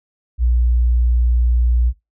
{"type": "tone", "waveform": "sine", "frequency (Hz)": 60, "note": "B1", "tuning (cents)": -49, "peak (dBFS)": -12, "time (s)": [0.38, 1.93], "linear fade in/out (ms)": 50, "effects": ["noise-tail reverb RT60 0.2 s tail -19 dB re dry"]}